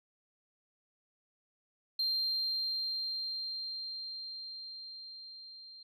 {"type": "tone with level ramp", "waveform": "sine", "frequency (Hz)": 4175, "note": "C8", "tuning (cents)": -5, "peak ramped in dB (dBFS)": [-27, -49], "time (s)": [1.99, 5.83], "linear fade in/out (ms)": 5, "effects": ["tanh soft clip ceiling -27 dBFS"]}